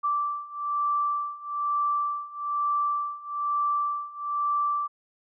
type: beating tone pair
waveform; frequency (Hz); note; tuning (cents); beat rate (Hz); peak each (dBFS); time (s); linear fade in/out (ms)
sine; 1168 / 1169.1; D6 / D6; -10 / -8; 1.1; -29 / -27; 0.03-4.88; 20
effects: none